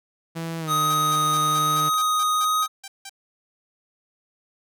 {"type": "tone with pitch glide", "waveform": "sawtooth", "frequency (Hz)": [164.81, 152.01], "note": ["E3", "D#3"], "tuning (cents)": [0, -40], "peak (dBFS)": -24, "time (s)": [0.35, 1.9], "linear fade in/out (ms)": 20, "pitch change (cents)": -140, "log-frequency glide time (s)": [0.59, 0.72]}
{"type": "tone with vibrato", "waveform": "square", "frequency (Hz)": 1252, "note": "D#6", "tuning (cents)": 10, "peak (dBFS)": -20, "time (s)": [0.67, 2.68], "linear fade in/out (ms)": 50, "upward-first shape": "sine", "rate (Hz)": 1.1, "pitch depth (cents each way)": 8}
{"type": "tone bursts", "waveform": "5% pulse", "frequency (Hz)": 784, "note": "G5", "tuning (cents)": 0, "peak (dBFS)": -24, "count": 11, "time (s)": [0.9, 3.095], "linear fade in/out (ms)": 5, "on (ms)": 45, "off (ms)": 170}
{"type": "click", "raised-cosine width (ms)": 0.3, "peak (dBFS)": -25, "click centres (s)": 1.94}
{"effects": []}